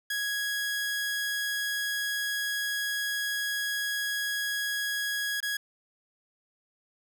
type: tone with dropouts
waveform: sawtooth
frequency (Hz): 1661.2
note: G#6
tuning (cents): 0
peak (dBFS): -25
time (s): 0.1-5.57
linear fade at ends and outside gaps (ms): 5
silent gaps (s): 5.404-5.427
effects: none